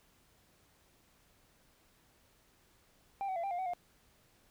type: tone with pitch steps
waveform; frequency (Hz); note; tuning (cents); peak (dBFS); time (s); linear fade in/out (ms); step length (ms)
sine; 790 / 755 / 679 / 789 / 705 / 752 / 709; G5 / F#5 / F5 / G5 / F5 / F#5 / F5; +13 / +35 / -49 / +11 / +16 / +28 / +26; -31; 3.21-3.735; 0; 75
effects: tanh soft clip ceiling -33 dBFS + pink hiss -68 dBFS RMS until 4.5 s